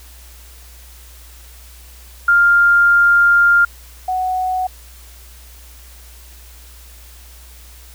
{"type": "tone pair in turn", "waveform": "sine", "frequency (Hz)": [1400, 741.6], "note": ["F6", "F#5"], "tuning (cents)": [4, 4], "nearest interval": "major seventh", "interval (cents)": 1100, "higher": "first", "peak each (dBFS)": [-8, -16], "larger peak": "first", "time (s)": [[2.28, 3.65], [4.08, 4.67]], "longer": "first", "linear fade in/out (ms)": 5, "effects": ["added 60 Hz sine -39 dBFS peak until 7.94 s", "white hiss -44 dBFS RMS until 7.94 s"]}